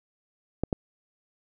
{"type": "clicks", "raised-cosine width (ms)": 2, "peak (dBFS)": -12, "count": 2, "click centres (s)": [0.636, 0.728], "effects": []}